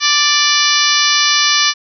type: harmonic tone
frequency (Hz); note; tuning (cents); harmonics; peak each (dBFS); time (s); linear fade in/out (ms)
587.3; D5; 0; 2 / 3 / 4 / 5 / 6 / 7 / 8 / 9 / 10; -19 / -19 / -19 / -19 / -19 / -19 / -19 / -19 / -19; 0-1.74; 50
effects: none